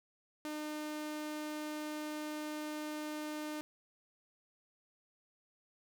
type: tone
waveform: sawtooth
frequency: 303.3 Hz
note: D#4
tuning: 44 cents flat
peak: -35 dBFS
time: 0.45-3.61 s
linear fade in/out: 0 ms
effects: none